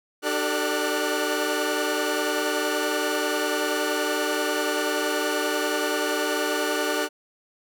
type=tone cluster; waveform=sawtooth; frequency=300.7 / 385.3 / 445.4 / 591 / 1462 Hz; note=D4 / G4 / A4 / D5 / F#6; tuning=+41 / -30 / +21 / +11 / -21 cents; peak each=-26 dBFS; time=0.22-7.09 s; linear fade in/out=50 ms; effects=none